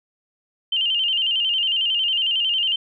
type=tone with vibrato; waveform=sine; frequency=2960 Hz; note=F#7; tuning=in tune; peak=-18 dBFS; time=0.72-2.76 s; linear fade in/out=5 ms; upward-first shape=square; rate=11 Hz; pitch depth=76 cents each way; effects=none